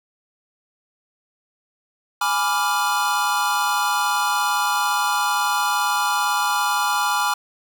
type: chord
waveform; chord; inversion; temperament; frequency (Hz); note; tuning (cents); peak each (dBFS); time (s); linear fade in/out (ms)
square; G# diminished seventh; none; equal; 830.6 / 987.8 / 1174.7 / 1396.9; G#5 / B5 / D6 / F6; 0 / 0 / 0 / 0; -25; 2.21-7.34; 5
effects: none